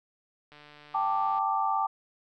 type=click train; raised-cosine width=0.3 ms; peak=-35 dBFS; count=129; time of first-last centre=0.52-1.385 s; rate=148 Hz
type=chord; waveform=sine; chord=G suspended second; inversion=none; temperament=just; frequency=784 / 882 / 1176 Hz; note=G5 / A5 / D6; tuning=0 / +4 / +2 cents; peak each=-29 dBFS; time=0.94-1.87 s; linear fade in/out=10 ms
effects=none